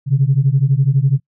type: beating tone pair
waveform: sine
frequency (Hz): 130.81 / 142.81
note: C3 / D3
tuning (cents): 0 / -48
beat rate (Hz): 12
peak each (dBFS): -13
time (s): 0.06-1.2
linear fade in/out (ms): 50
effects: noise-tail reverb RT60 0.1 s tail -24 dB re dry + tanh soft clip ceiling -3 dBFS